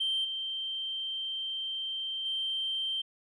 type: tone with level steps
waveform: sine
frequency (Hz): 3136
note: G7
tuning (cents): 0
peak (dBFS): -26 / -32 / -29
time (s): 0-3.02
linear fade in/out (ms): 10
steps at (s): 0.24 / 2.25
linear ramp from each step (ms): 10
effects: tanh soft clip ceiling -24 dBFS